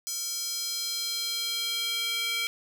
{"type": "tone with high-pass filter sweep", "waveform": "square", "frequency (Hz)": 460, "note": "A#4", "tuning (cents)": -23, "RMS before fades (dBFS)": -31, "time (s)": [0.07, 2.47], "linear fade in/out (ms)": 0, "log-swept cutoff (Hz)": [5900, 2600], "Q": 2.4, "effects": []}